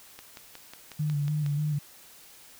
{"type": "click train", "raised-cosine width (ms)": 0.2, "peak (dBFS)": -25, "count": 8, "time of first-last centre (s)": [0.19, 1.463], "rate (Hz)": 5.5}
{"type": "tone with vibrato", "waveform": "sine", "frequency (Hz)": 147.7, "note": "D3", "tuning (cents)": 10, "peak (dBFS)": -25, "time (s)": [0.99, 1.79], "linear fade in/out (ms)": 10, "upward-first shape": "square", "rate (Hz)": 3.4, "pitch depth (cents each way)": 38}
{"effects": ["white hiss -52 dBFS RMS until 2.59 s"]}